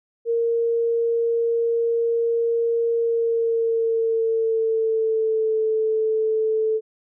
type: tone with pitch glide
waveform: sine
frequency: 464 to 438.5 Hz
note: A#4 to A4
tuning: -8 to -6 cents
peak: -18 dBFS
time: 0.25-6.81 s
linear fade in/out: 50 ms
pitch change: -98 cents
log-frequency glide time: 2.94-5.58 s
effects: none